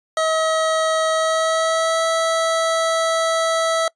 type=tone with pitch glide; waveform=25% pulse; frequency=639 to 653.9 Hz; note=D#5 to E5; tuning=+46 to -14 cents; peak=-13 dBFS; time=0.17-3.88 s; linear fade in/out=2 ms; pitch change=+40 cents; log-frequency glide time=1.12-2.04 s; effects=noise-tail reverb RT60 0.1 s tail -24 dB re dry + resampled to 22050 Hz